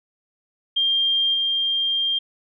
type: tone with level steps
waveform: sine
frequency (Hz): 3196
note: G7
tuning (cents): +33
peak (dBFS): -17 / -19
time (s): 0.76-2.19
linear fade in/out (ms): 10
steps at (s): 1.34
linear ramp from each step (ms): 5
effects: none